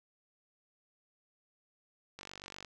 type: click train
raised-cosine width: 0.2 ms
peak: -28 dBFS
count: 23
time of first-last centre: 2.19-2.647 s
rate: 48.1 Hz
effects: none